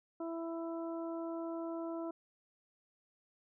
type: harmonic tone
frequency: 331.5 Hz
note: E4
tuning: 10 cents sharp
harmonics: 1 / 2 / 3 / 4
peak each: -39 / -43 / -50 / -52 dBFS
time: 0.2-2.11 s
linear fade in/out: 5 ms
effects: none